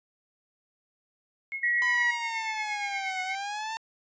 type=tone with tremolo; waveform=sine; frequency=2167 Hz; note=C#7; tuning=40 cents flat; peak=-29 dBFS; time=1.52-3.35 s; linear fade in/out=0 ms; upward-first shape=triangle; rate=8.5 Hz; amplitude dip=85%
type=tone; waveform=sine; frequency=1916 Hz; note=A#6; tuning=47 cents sharp; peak=-23 dBFS; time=1.63-2.11 s; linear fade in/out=5 ms
type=linear two-way sweep; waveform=sawtooth; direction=down then up; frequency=1009 to 740 to 903 Hz; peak=-28 dBFS; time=1.82-3.77 s; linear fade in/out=0 ms; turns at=3.22 s
effects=resampled to 16000 Hz